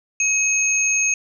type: tone pair together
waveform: sine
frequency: 2547 / 6485 Hz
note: D#7 / G#8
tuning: +40 / -42 cents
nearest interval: octave + major third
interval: 1618 cents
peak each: -19 dBFS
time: 0.2-1.14 s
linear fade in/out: 2 ms
effects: none